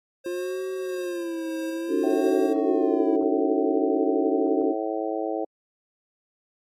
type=tone with tremolo; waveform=square; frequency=533 Hz; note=C5; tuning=32 cents sharp; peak=-33 dBFS; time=0.24-2.54 s; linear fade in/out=20 ms; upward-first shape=triangle; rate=1.6 Hz; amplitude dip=50%
type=tone with vibrato; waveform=triangle; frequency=349.2 Hz; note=F4; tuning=in tune; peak=-26 dBFS; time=0.26-3.16 s; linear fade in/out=2 ms; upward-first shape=sine; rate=0.57 Hz; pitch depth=130 cents each way
type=chord; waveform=sine; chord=D# half-diminished seventh; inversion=third; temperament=just; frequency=280 / 311.1 / 373.4 / 448 Hz; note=C#4 / D#4 / F#4 / A4; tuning=+18 / 0 / +16 / +31 cents; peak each=-27 dBFS; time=1.88-4.75 s; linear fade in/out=50 ms
type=harmonic tone; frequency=109 Hz; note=A2; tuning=16 cents flat; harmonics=3 / 4 / 5 / 6 / 7; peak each=-30 / -31 / -32 / -33 / -33 dBFS; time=2.03-5.45 s; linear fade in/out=10 ms
effects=AAC 48 kbps